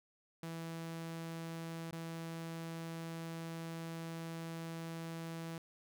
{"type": "tone with dropouts", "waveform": "sawtooth", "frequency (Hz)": 164.81, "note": "E3", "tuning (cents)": 0, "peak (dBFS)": -38, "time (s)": [0.43, 5.58], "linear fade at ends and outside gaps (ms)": 2, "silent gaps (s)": [1.909, 1.926], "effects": []}